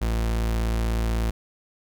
40% pulse tone, 56.3 Hz, A1, 40 cents sharp, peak -21 dBFS, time 0.01-1.31 s, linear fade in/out 10 ms, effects none

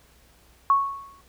sine tone with exponential decay, 1106 Hz, C#6, 4 cents flat, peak -13 dBFS, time 0.7-1.21 s, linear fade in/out 1 ms, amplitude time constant 110 ms, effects added 60 Hz sine -58 dBFS peak until 1.28 s + pink hiss -58 dBFS RMS until 1.28 s

